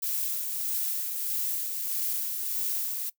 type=noise with tremolo; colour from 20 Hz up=violet; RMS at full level=-29 dBFS; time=0.02-3.1 s; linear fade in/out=10 ms; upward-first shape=sine; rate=1.6 Hz; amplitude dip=35%; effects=noise-tail reverb RT60 0.1 s tail -20 dB re dry